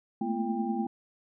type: tone cluster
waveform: sine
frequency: 217.2 / 227.3 / 247.5 / 341 / 794 Hz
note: A3 / A#3 / B3 / F4 / G5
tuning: -22 / -43 / +4 / -41 / +22 cents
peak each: -33 / -33 / -36 / -35 / -35 dBFS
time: 0.21-0.87 s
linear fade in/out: 5 ms
effects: none